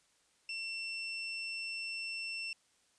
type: tone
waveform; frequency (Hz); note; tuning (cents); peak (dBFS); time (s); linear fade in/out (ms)
30% pulse; 2700; E7; +41; -35; 0.49-2.53; 2
effects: white hiss -71 dBFS RMS until 2.98 s + resampled to 22050 Hz